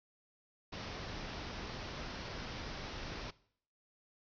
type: low-pass noise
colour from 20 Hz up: pink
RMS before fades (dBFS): -44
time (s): 0.72-3.31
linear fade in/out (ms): 10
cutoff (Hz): 5800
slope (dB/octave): 96
effects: noise-tail reverb RT60 0.6 s tail -20 dB re dry